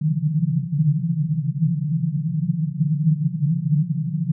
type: band-pass noise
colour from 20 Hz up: pink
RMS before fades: -21 dBFS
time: 0.01-4.32 s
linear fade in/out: 10 ms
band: 140 to 170 Hz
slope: 96 dB/octave
effects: none